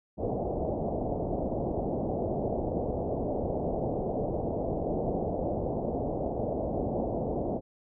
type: low-pass noise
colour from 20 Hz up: white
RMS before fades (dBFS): -31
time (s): 0.17-7.61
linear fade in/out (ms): 50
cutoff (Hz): 720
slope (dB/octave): 48
effects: none